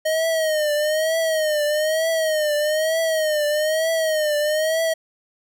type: tone with vibrato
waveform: square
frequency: 622.3 Hz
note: D#5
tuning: in tune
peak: -19 dBFS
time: 0.05-4.94 s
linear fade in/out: 10 ms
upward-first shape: triangle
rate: 1.1 Hz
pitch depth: 97 cents each way
effects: none